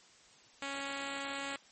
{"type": "tone", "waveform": "5% pulse", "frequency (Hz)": 277.2, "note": "C#4", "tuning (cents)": 0, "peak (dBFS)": -26, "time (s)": [0.62, 1.56], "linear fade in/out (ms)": 2, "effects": ["white hiss -61 dBFS RMS until 1.71 s", "MP3 32 kbps"]}